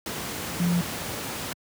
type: tone in noise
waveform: sine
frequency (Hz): 174.3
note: F3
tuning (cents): -3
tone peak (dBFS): -20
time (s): 0.6-0.81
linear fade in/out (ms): 2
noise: pink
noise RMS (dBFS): -32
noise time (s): 0.06-1.53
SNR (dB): +9
effects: high-pass 100 Hz 12 dB/octave